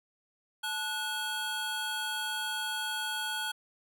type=tone cluster; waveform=square; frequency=868 / 1469 / 3268 Hz; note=A5 / F#6 / G#7; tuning=-24 / -13 / -29 cents; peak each=-40 / -36 / -37 dBFS; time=0.63-3.52 s; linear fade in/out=10 ms; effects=none